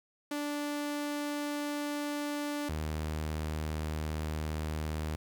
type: tone pair in turn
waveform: sawtooth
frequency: 292.4 / 77.45 Hz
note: D4 / D#2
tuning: -7 / -7 cents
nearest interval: octave + major seventh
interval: 2300 cents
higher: first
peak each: -29 / -29 dBFS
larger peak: neither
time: 0.31-2.69 / 2.69-5.16 s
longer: second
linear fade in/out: 5 ms
effects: 10-bit